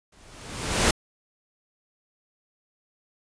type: noise with exponential growth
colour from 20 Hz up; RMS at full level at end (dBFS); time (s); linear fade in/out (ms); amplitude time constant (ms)
pink; -17; 0.12-0.91; 5; 170
effects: resampled to 22050 Hz